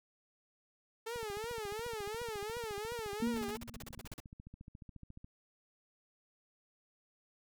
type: tone with vibrato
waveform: sawtooth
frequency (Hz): 439.8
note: A4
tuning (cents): -1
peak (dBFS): -35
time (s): 1.06-3.57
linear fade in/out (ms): 10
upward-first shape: triangle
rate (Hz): 2.8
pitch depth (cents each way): 180
type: click train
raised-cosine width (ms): 5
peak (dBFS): -38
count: 59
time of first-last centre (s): 1.16-5.245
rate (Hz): 14.2
type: tone with exponential decay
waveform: sine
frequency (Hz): 233.1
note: A#3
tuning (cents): 0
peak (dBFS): -29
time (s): 3.22-4.05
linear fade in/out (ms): 5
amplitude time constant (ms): 180
type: noise bursts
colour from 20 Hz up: pink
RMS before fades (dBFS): -47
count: 14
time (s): 3.36-4.202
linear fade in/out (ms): 2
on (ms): 23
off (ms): 40
effects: none